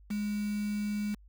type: tone with quantisation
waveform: sine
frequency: 207.7 Hz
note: G#3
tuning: in tune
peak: -30 dBFS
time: 0.1-1.15 s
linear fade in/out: 10 ms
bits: 7
effects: added 50 Hz sine -53 dBFS peak until 1.28 s